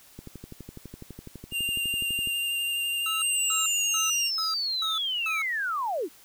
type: click train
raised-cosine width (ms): 3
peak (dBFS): -27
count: 26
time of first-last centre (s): 0.19-2.273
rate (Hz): 12
type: tone with vibrato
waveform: square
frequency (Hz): 2794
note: F7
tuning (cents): 0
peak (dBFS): -27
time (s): 1.51-4.31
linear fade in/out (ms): 50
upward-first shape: sine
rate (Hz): 12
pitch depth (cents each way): 14
type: tone bursts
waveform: square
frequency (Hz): 1300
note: E6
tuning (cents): -24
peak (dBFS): -32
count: 6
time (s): 3.06-5.42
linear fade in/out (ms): 2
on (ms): 160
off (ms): 280
type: linear sweep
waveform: sine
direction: down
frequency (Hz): 8590 to 260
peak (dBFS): -26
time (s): 3.18-6.09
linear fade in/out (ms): 50
effects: white hiss -54 dBFS RMS until 6.24 s